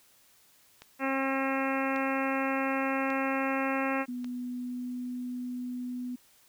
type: click train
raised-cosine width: 0.2 ms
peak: -28 dBFS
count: 4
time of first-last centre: 0.82-4.245 s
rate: 0.876 Hz
type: harmonic tone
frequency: 268.8 Hz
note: C4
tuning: 47 cents sharp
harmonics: 1 / 2 / 3 / 4 / 5 / 6 / 7 / 8 / 9 / 10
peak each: -31 / -34 / -36 / -37 / -38 / -39 / -39 / -40 / -41 / -41 dBFS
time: 0.99-4.06 s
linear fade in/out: 50 ms
type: tone with pitch glide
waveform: sine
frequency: 246.8 to 248.2 Hz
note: B3 to B3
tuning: -1 to +9 cents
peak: -33 dBFS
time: 4.08-6.16 s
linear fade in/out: 10 ms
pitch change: +10 cents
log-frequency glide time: 4.29-5 s
effects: white hiss -62 dBFS RMS until 6.48 s